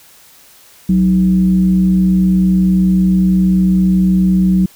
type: tone with frequency modulation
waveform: sine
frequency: 185.7 Hz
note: F#3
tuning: 7 cents sharp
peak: -8 dBFS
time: 0.89-4.66 s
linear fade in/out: 5 ms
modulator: 129 Hz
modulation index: 0.38
effects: white hiss -44 dBFS RMS until 4.75 s